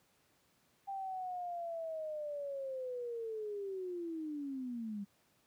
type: linear sweep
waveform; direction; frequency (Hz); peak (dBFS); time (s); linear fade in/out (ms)
sine; down; 791 to 196; -38; 0.87-5.05; 20
effects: pink hiss -72 dBFS RMS until 5.46 s + high-pass 100 Hz 12 dB/octave